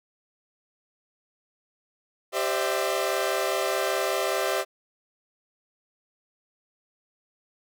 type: tone cluster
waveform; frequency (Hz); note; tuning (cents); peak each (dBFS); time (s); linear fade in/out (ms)
sawtooth; 391.1 / 522 / 601 / 666; G4 / C5 / D5 / E5; -4 / -4 / +40 / +18; -26; 2.32-4.65; 50
effects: none